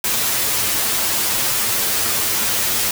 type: noise with comb filter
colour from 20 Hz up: white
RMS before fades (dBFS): -19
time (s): 0.04-2.91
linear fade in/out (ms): 2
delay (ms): 9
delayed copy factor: +0.8
effects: none